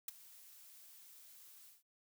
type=noise with ADSR envelope; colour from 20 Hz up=blue; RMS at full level=-39 dBFS; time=0.08-1.83 s; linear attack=4 ms; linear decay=14 ms; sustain=-20 dB; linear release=160 ms; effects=none